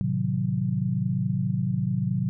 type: chord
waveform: sine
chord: A diminished seventh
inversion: none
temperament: equal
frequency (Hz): 110 / 130.81 / 155.56 / 185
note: A2 / C3 / Eb3 / Gb3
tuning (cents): 0 / 0 / 0 / 0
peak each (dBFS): -30 / -27 / -31 / -27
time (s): 0.01-2.29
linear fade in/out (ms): 0
effects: none